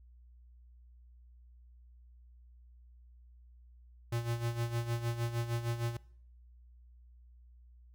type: tone with tremolo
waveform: square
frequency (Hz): 117.6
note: A#2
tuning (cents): +16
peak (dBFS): -31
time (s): 4.12-5.97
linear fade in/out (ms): 5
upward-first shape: sine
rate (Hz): 6.5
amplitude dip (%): 70
effects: noise-tail reverb RT60 0.6 s tail -21 dB re dry + added 60 Hz sine -55 dBFS peak until 7.94 s